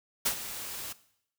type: noise with ADSR envelope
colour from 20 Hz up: white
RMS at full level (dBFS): -26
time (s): 0.25-0.93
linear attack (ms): 11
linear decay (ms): 82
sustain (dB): -13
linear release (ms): 9
effects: noise-tail reverb RT60 0.7 s tail -17 dB re dry